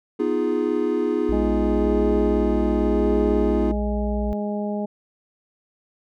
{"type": "chord", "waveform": "triangle", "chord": "F half-diminished seventh", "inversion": "second", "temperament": "equal", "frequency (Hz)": [246.9, 311.1, 349.2, 415.3], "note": ["Cb4", "Eb4", "F4", "Ab4"], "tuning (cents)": [0, 0, 0, 0], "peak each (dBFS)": [-25, -23, -23, -22], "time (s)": [0.19, 3.72], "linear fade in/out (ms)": 10}
{"type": "tone", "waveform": "sine", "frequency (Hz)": 58.27, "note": "A#1", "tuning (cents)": 0, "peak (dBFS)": -24, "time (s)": [1.29, 4.33], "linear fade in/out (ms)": 0}
{"type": "harmonic tone", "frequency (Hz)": 207.2, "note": "G#3", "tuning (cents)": -4, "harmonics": [1, 2, 3, 4], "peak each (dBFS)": [-25, -31, -30, -35], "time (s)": [1.32, 4.86], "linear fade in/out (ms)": 10}
{"effects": []}